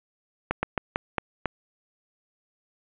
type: slowing click train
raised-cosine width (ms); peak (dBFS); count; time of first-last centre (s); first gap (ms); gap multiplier
0.5; -9; 6; 0.51-1.457; 120; 1.23
effects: resampled to 8000 Hz + 7-bit